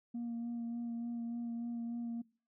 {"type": "tone with vibrato", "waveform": "sine", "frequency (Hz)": 234.9, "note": "A#3", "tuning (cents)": 13, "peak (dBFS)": -35, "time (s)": [0.14, 2.22], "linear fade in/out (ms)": 10, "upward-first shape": "sine", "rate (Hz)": 3.4, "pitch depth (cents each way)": 17, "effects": ["noise-tail reverb RT60 0.4 s tail -23 dB re dry", "tanh soft clip ceiling -35 dBFS"]}